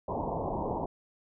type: low-pass noise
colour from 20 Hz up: white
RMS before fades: -33 dBFS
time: 0.08-0.86 s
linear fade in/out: 5 ms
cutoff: 1000 Hz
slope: 96 dB/octave
effects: none